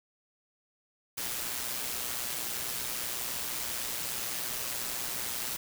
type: noise with amplitude modulation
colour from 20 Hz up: white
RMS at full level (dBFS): -33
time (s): 1.17-5.57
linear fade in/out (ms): 10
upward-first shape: sine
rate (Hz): 121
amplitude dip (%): 45
effects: none